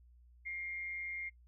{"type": "tone with amplitude modulation", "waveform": "sine", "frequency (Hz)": 2125, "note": "C7", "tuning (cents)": 26, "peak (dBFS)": -37, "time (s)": [0.45, 1.3], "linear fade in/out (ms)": 20, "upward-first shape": "sine", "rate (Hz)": 178, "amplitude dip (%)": 40, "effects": ["noise-tail reverb RT60 0.1 s tail -21 dB re dry", "added 60 Hz sine -59 dBFS peak until 1.47 s"]}